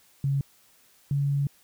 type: tone pair in turn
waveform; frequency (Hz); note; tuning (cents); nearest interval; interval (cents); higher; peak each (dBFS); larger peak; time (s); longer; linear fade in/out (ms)
sine; 138.59 / 141.18; C#3 / C#3; 0 / +32; unison; 32; second; -22; neither; 0.24-0.41 / 1.11-1.47; second; 2
effects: white hiss -60 dBFS RMS until 1.63 s